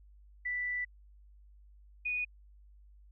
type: tone pair in turn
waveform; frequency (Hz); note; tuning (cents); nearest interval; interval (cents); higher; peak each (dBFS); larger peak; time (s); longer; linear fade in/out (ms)
sine; 1975.5 / 2472; B6 / D#7; 0 / -12; major third; 388; second; -32 / -31; second; 0.45-0.85 / 2.05-2.25; first; 10
effects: added 50 Hz sine -55 dBFS peak until 3.11 s